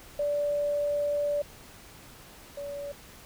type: tone pair in turn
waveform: sine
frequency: 582 / 570.4 Hz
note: D5 / C#5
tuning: -16 / +49 cents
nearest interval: unison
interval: 35 cents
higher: first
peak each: -25 / -34 dBFS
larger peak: first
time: 0.19-1.42 / 2.57-2.92 s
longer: first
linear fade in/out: 5 ms
effects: pink hiss -50 dBFS RMS until 3.25 s